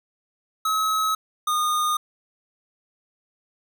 square tone pair in turn, 1283 / 1225.3 Hz, E6 / D#6, -47 / -27 cents, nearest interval minor second, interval 80 cents, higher first, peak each -21 / -21 dBFS, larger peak neither, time 0.65-1.15 / 1.47-1.97 s, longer neither, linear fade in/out 5 ms, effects none

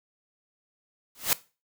white noise with exponential growth, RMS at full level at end -19 dBFS, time 1.15-1.33 s, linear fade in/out 1 ms, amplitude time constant 39 ms, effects noise-tail reverb RT60 0.3 s tail -18 dB re dry

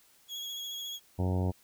35% pulse tone with vibrato, 3322 Hz, G#7, in tune, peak -35 dBFS, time 0.28-1 s, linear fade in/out 50 ms, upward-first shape sine, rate 14 Hz, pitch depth 23 cents each way
harmonic tone, 92 Hz, F#2, 9 cents flat, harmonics 1 / 2 / 3 / 4 / 5 / 6 / 7 / 8 / 9 / 10, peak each -28 / -34 / -38 / -40 / -42 / -44 / -45 / -46 / -47 / -48 dBFS, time 1.18-1.52 s, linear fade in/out 20 ms
effects white hiss -63 dBFS RMS until 1.63 s

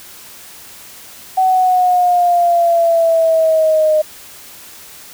sine exponential sweep, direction down, 755 to 614 Hz, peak -9 dBFS, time 1.37-4.02 s, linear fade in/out 10 ms, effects white hiss -37 dBFS RMS until 5.13 s

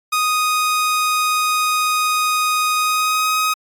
sawtooth tone with pitch glide, 1244.5 to 1259 Hz, D#6 to D#6, 0 to +20 cents, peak -12 dBFS, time 0.12-3.54 s, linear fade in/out 10 ms, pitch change +20 cents, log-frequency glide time 2.76-3.29 s, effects AAC 64 kbps

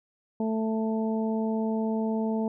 harmonic tone, 220.9 Hz, A3, 7 cents sharp, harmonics 1 / 2 / 3 / 4, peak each -26 / -32 / -36 / -38 dBFS, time 0.4-2.48 s, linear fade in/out 2 ms, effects none

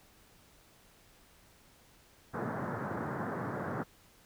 pink band-pass noise, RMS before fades -37 dBFS, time 2.33-3.84 s, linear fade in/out 20 ms, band 100 to 1700 Hz, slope 48 dB/octave, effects pink hiss -62 dBFS RMS until 4.25 s

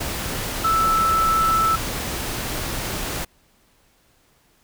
sine tone in noise, 1318.5 Hz, E6, in tune, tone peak -16 dBFS, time 0.64-1.76 s, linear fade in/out 10 ms, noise pink, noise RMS -27 dBFS, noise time 0-3.25 s, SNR +8 dB, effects pink hiss -60 dBFS RMS until 4.63 s

